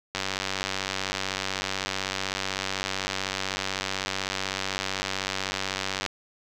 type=click train; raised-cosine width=0.2 ms; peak=-10 dBFS; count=568; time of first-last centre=0.15-6.062 s; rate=95.9 Hz; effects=none